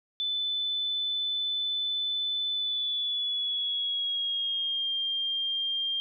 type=tone with pitch glide; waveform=sine; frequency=3508 to 3198 Hz; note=A7 to G7; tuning=-6 to +34 cents; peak=-27 dBFS; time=0.2-6 s; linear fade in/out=0 ms; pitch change=-160 cents; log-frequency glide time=2.53-4.92 s; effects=none